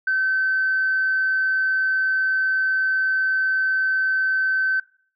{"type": "tone", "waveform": "sine", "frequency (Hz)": 1536, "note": "G6", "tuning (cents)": -36, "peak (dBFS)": -17, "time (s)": [0.07, 4.8], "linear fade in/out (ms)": 5, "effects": ["noise-tail reverb RT60 0.5 s tail -21 dB re dry", "tanh soft clip ceiling -13 dBFS"]}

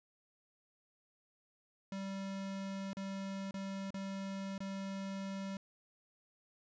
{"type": "tone with dropouts", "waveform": "square", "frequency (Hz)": 194.6, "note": "G3", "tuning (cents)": -12, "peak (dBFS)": -40, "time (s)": [1.92, 5.57], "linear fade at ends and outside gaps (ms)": 2, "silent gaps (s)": [[2.932, 2.969], [3.51, 3.541], [3.905, 3.942], [4.58, 4.604]], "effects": ["resampled to 16000 Hz", "13-bit"]}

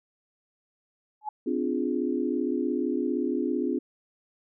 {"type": "tone with exponential growth", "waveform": "sine", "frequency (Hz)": 851, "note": "G#5", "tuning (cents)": 42, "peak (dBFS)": -25, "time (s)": [1.21, 1.29], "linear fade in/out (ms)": 5, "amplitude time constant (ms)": 17}
{"type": "chord", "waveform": "sine", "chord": "D half-diminished seventh", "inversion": "third", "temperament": "equal with one note detuned", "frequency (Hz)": [256.2, 293.7, 349.2, 415.3], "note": ["C4", "D4", "F4", "Ab4"], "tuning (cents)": [-36, 0, 0, 0], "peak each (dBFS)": [-29, -30, -30, -33], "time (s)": [1.46, 3.79], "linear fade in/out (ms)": 10}
{"effects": []}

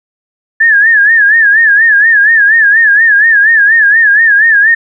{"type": "tone with vibrato", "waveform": "sine", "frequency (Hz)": 1727, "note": "A6", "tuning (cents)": -33, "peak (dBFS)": -3, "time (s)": [0.6, 4.75], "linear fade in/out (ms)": 10, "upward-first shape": "sine", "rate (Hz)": 4.2, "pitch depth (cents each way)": 120, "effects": []}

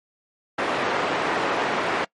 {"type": "band-pass noise", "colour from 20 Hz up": "pink", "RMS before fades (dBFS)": -24, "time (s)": [0.58, 2.05], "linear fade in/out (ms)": 10, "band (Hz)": [380, 2000], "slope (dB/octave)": 12, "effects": ["noise-tail reverb RT60 0.1 s tail -23 dB re dry", "MP3 48 kbps"]}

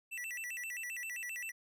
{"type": "tone with vibrato", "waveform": "square", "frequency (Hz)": 2283, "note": "D7", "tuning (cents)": -50, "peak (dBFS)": -40, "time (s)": [0.11, 1.52], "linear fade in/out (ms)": 20, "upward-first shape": "square", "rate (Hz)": 7.6, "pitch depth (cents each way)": 270, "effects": []}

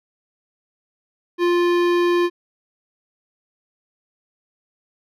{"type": "tone with hard clipping", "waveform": "sine", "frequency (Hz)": 349.5, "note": "F4", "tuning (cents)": 1, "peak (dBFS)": -17, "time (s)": [1.38, 2.3], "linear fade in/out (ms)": 50, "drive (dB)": 17, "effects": []}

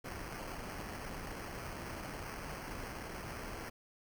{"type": "noise with sample-and-hold", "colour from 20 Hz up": "pink", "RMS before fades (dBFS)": -44, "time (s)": [0.04, 3.7], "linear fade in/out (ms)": 10, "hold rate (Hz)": 3675, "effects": []}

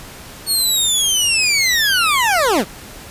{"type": "linear sweep", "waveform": "20% pulse", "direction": "down", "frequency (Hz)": [4400, 150], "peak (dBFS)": -8, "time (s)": [0.46, 2.65], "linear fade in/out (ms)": 50, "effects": ["pink hiss -36 dBFS RMS until 3.1 s", "resampled to 32000 Hz"]}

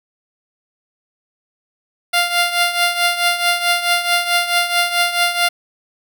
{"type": "tone with tremolo", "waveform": "10% pulse", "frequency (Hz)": 698.5, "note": "F5", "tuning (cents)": 0, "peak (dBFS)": -3, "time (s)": [2.13, 5.49], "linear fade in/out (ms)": 10, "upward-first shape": "triangle", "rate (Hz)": 4.6, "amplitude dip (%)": 75, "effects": []}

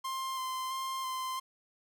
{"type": "tone with vibrato", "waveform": "45% pulse", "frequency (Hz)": 1046.5, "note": "C6", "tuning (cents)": 0, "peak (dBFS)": -34, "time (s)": [0.04, 1.4], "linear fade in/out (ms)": 10, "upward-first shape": "square", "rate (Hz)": 1.5, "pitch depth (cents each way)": 14, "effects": ["11-bit"]}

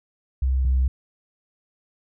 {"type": "tone pair in turn", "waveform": "sine", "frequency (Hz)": [65.41, 64.81], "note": ["C2", "C2"], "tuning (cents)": [0, -16], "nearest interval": "unison", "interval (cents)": 16, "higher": "first", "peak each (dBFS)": [-17, -15], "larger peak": "second", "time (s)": [[0.42, 0.65], [0.65, 0.88]], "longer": "neither", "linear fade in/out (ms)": 5, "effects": ["tanh soft clip ceiling -14 dBFS"]}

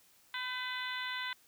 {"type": "harmonic tone with a mistuned harmonic", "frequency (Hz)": 502, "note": "B4", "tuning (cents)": 28, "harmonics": [2, 3, 4, 5, 6, 7, 8], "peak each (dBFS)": [-43, -41, -41, -49, -47, -43, -48], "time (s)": [0.34, 1.33], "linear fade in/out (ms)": 2, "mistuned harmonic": 3, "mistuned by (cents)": 28, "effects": ["white hiss -65 dBFS RMS until 1.47 s"]}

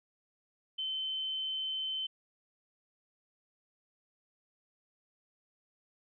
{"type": "tone", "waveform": "sine", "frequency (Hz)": 3073, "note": "G7", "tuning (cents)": -35, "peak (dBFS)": -33, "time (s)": [0.78, 2.07], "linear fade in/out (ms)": 10, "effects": []}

